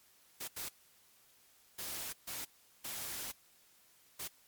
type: noise bursts at uneven times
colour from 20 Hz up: white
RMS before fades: -42 dBFS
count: 6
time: 0.4-0.48 / 0.56-0.69 / 1.78-2.13 / 2.27-2.45 / 2.84-3.32 / 4.19-4.28 s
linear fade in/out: 10 ms
effects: white hiss -66 dBFS RMS until 4.47 s + MP3 96 kbps